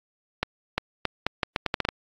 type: accelerating click train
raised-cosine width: 0.3 ms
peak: -7 dBFS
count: 11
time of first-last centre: 0.43-1.888 s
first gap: 350 ms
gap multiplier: 0.78
effects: AAC 48 kbps